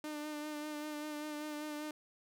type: tone with vibrato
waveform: sawtooth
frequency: 300.6 Hz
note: D4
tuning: 40 cents sharp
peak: -36 dBFS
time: 0.04-1.91 s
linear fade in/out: 2 ms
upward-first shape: sine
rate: 5.1 Hz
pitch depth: 26 cents each way
effects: none